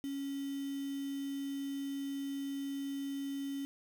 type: tone with quantisation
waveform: sine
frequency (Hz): 277.2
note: C#4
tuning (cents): 0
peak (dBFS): -36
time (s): 0.04-3.65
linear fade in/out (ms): 0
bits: 8
effects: none